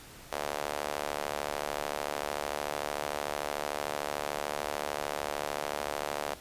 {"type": "tone with high-pass filter", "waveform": "sawtooth", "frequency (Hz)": 73.42, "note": "D2", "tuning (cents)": 0, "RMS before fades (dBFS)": -35, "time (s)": [0.32, 6.34], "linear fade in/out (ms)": 0, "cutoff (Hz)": 610, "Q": 1.7, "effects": ["pink hiss -50 dBFS RMS until 6.4 s", "resampled to 32000 Hz"]}